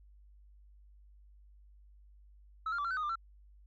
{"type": "tone with pitch steps", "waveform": "sine", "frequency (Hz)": [1300, 1395, 1158, 1366, 1515, 1243, 1192, 1347], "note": ["E6", "F6", "D6", "F6", "F#6", "D#6", "D6", "E6"], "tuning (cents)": [-24, -2, -25, -39, 40, -2, 25, 37], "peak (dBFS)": -30, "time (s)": [2.66, 3.156], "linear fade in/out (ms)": 5, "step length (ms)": 62, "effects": ["tanh soft clip ceiling -31 dBFS", "added 50 Hz sine -56 dBFS peak until 3.66 s"]}